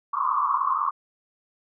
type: band-pass noise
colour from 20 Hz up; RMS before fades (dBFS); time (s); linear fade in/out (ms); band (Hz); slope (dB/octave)
white; -24; 0.13-0.91; 10; 1000 to 1200; 96
effects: none